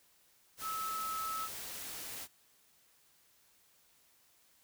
sine tone in noise, 1299 Hz, E6, 26 cents flat, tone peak -36 dBFS, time 0.61-1.49 s, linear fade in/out 50 ms, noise white, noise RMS -44 dBFS, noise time 0.57-2.28 s, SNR +5 dB, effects white hiss -68 dBFS RMS until 4.63 s

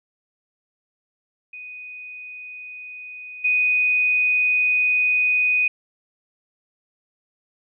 sine tone with level steps, 2489 Hz, D#7, in tune, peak -34 / -16 dBFS, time 1.53-5.68 s, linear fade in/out 5 ms, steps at 3.44 s, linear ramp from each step 10 ms, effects none

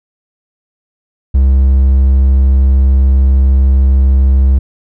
triangle tone, 66.6 Hz, C2, 31 cents sharp, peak -3 dBFS, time 1.34-4.59 s, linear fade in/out 10 ms, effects none

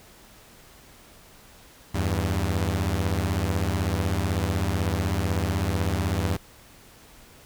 sawtooth beating tone pair, 82.2 / 98.2 Hz, E2 / G2, -4 / +4 cents, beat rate 16 Hz, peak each -22 dBFS, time 1.94-6.37 s, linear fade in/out 10 ms, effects pink hiss -51 dBFS RMS until 7.45 s

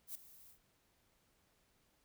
violet noise with ADSR envelope, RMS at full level -43 dBFS, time 0.07-0.59 s, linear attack 81 ms, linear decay 3 ms, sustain -17 dB, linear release 100 ms, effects pink hiss -75 dBFS RMS until 2.04 s

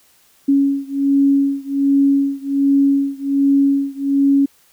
sine beating tone pair, 277.2 / 278.5 Hz, C#4 / C#4, 0 / +8 cents, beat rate 1.3 Hz, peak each -15 / -16 dBFS, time 0.48-4.46 s, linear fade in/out 10 ms, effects white hiss -54 dBFS RMS until 4.72 s

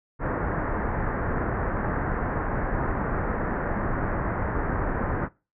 pink low-pass noise, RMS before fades -27 dBFS, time 0.19-5.29 s, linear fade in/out 50 ms, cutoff 1800 Hz, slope 48 dB/octave, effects noise-tail reverb RT60 0.3 s tail -22 dB re dry

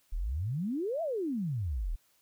sine exponential two-way sweep, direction up then down, 33.77 to 690 to 33.77 Hz, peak -30 dBFS, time 0.12-1.96 s, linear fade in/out 10 ms, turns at 1.02 s, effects white hiss -69 dBFS RMS until 2.21 s

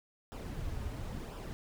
brown noise with flanger, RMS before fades -40 dBFS, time 0.32-1.53 s, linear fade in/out 0 ms, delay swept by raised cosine 0.47 to 6.17 ms, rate 0.97 Hz, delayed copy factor -0.55, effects none

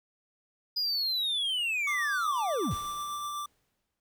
triangle linear sweep, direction down, 4978 to 51.1 Hz, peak -26 dBFS, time 0.76-2.75 s, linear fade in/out 10 ms
square tone with tremolo, 1174.7 Hz, D6, in tune, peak -33 dBFS, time 1.87-3.46 s, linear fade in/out 5 ms, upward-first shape triangle, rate 8.1 Hz, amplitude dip 25%
pink noise with exponential decay, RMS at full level -46 dBFS, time 2.71-4 s, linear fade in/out 1 ms, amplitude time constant 280 ms
effects none

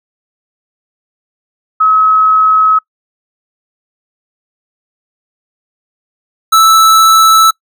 sine / square tone pair in turn, 1282 / 1314.2 Hz, E6 / E6, -49 / -6 cents, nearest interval unison, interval 43 cents, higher second, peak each -5 / -4 dBFS, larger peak second, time 1.8-2.79 / 6.52-7.51 s, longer neither, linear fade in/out 10 ms, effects noise-tail reverb RT60 0.1 s tail -25 dB re dry

